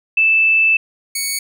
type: tone pair in turn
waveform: sine / 10% pulse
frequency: 2637 / 2228 Hz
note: E7 / C#7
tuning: 0 / +8 cents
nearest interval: minor third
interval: 292 cents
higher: first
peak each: -10 dBFS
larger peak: neither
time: 0.17-0.77 / 1.15-1.39 s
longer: first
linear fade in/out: 5 ms
effects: none